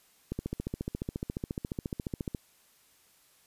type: click train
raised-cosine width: 3 ms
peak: -20 dBFS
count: 30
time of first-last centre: 0.32-2.348 s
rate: 14.3 Hz
effects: white hiss -64 dBFS RMS until 3.46 s + resampled to 32000 Hz